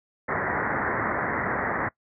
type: low-pass noise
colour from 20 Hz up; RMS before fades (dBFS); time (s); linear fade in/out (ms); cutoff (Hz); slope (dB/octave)
white; -27; 0.28-1.89; 10; 2000; 96
effects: noise-tail reverb RT60 0.1 s tail -21 dB re dry + high-pass 80 Hz 12 dB/octave